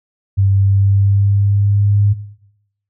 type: tone with pitch glide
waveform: sine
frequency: 98 to 102.16 Hz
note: G2 to G#2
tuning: 0 to -28 cents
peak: -9 dBFS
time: 0.37-2.14 s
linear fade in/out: 20 ms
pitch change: +72 cents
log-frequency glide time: 0.57-2 s
effects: noise-tail reverb RT60 0.8 s tail -17 dB re dry